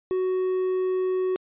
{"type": "tone", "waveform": "triangle", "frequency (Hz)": 371.4, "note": "F#4", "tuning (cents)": 7, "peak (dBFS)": -20, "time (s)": [0.11, 1.36], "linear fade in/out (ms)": 0, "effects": ["resampled to 8000 Hz"]}